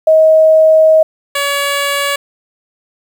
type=tone pair in turn; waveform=sine / 10% pulse; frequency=633 / 565.8 Hz; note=D#5 / C#5; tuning=+30 / +35 cents; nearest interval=major second; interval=195 cents; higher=first; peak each=-4 / -5 dBFS; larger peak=first; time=0.07-1.03 / 1.35-2.16 s; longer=first; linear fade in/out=5 ms; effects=7-bit